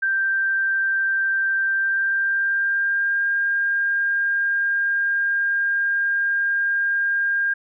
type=tone with pitch glide; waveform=sine; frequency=1572 to 1607.8 Hz; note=G6 to G6; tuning=+4 to +43 cents; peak=-18 dBFS; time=0.02-7.54 s; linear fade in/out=10 ms; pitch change=+39 cents; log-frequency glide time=1.64-3.27 s; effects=none